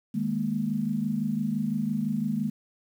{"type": "chord", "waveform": "sine", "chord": "D# suspended fourth", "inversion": "none", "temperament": "just", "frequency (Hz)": [155.56, 207.4, 233.3], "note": ["D#3", "G#3", "A#3"], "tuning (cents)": [0, -2, 2], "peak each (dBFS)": [-33, -28, -29], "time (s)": [0.14, 2.5], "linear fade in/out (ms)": 10, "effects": ["9-bit"]}